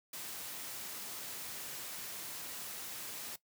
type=noise; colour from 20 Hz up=white; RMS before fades=-44 dBFS; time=0.13-3.36 s; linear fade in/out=5 ms; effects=noise-tail reverb RT60 0.1 s tail -18 dB re dry + high-pass 100 Hz 12 dB/octave